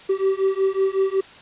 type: beating tone pair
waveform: triangle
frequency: 383.2 / 388.6 Hz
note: G4 / G4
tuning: -39 / -15 cents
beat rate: 5.4 Hz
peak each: -19 dBFS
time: 0.09-1.21 s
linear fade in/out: 10 ms
effects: white hiss -44 dBFS RMS until 1.41 s + resampled to 8000 Hz